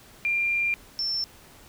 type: tone pair in turn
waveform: sine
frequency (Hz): 2388 / 5379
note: D7 / E8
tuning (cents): +28 / +34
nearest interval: octave + major second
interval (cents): 1406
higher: second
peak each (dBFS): -22 / -25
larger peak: first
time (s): 0.25-0.74 / 0.99-1.24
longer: first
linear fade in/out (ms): 0
effects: pink hiss -51 dBFS RMS until 1.68 s